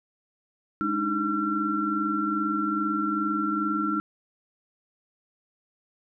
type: tone cluster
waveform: sine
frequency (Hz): 206.9 / 289.2 / 311.6 / 1358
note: G#3 / D4 / D#4 / F6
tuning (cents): -6 / -27 / +3 / -49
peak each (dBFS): -31 / -34 / -28 / -27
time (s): 0.81-4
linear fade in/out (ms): 0
effects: none